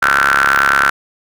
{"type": "ring-modulated tone", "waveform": "sawtooth", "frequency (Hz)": 69.3, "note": "C#2", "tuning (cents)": 0, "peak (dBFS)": -3, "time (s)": [0.02, 0.9], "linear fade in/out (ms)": 5, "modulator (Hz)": 1440, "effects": []}